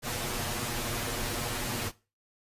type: noise with comb filter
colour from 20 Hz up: pink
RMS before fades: -33 dBFS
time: 0.02-1.92 s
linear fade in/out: 50 ms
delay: 8.4 ms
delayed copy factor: +0.95
effects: noise-tail reverb RT60 0.3 s tail -19 dB re dry + resampled to 32000 Hz